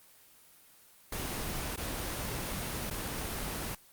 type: noise with dropouts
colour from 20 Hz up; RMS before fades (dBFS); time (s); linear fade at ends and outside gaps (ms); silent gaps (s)
pink; -36; 1.12-3.75; 5; 1.762-1.774 / 2.902-2.908
effects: white hiss -59 dBFS RMS until 3.92 s + Opus 24 kbps

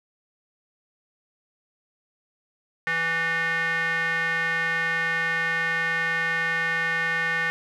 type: tone with band-pass filter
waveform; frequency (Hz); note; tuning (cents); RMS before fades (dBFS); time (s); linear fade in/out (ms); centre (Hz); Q
square; 164.81; E3; 0; -25; 2.87-7.5; 0; 1800; 5.6
effects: none

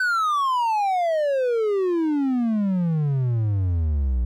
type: exponential sweep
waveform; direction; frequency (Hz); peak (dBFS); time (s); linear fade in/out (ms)
triangle; down; 1531 to 58.27; -17; 0-4.25; 5
effects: none

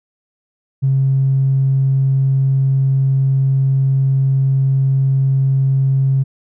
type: tone with tanh clipping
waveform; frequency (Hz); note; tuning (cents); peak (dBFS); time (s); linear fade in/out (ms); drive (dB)
triangle; 134.8; C#3; -48; -11; 0.82-6.24; 20; 4
effects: none

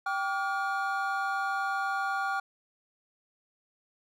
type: tone cluster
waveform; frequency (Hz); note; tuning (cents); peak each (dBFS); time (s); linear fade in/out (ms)
triangle; 783 / 1151 / 1423; G5 / D6 / F6; -2 / -35 / +32; -30 / -33 / -30; 0.06-2.4; 5
effects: none

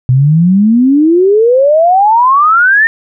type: exponential sweep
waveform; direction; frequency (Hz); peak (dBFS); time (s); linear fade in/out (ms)
sine; up; 123.47 to 1838; -4; 0.09-2.87; 0
effects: none

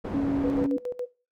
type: low-pass noise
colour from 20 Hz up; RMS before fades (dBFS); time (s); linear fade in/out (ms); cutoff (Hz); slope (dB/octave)
white; -33; 0.04-0.67; 10; 480; 12
type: tone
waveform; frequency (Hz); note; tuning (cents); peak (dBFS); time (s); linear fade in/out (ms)
sine; 278.4; C#4; +8; -23; 0.14-0.77; 5
type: tone with tremolo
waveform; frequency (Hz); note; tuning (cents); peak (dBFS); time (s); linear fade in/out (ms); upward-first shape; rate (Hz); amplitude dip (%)
sine; 493.9; B4; 0; -27; 0.43-1.06; 20; square; 7.1; 80
effects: noise-tail reverb RT60 0.3 s tail -18 dB re dry

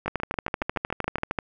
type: two click trains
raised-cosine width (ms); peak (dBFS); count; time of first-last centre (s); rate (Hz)
0.5; -10 / -15; 18 / 9; 0.08-1.388 / 0.06-1.184; 13 / 7.12
effects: none

